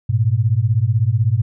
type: beating tone pair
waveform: sine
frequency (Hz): 103.83 / 119.83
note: G#2 / A#2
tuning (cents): 0 / +48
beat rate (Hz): 16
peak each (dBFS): -16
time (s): 0.09-1.42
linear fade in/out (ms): 10
effects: none